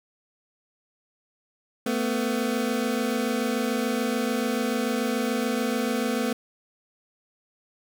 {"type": "tone pair together", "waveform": "25% pulse", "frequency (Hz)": [223.6, 250.5], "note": ["A3", "B3"], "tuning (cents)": [28, 25], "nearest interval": "major second", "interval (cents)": 197, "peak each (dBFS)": -23, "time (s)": [1.86, 6.33], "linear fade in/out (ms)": 5, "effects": []}